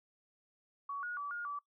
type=tone with pitch steps; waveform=sine; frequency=1126 / 1446 / 1150 / 1425 / 1153 Hz; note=C#6 / F#6 / D6 / F6 / D6; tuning=+27 / -40 / -37 / +34 / -32 cents; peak=-37 dBFS; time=0.89-1.59 s; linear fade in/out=5 ms; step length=140 ms; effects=noise-tail reverb RT60 0.1 s tail -22 dB re dry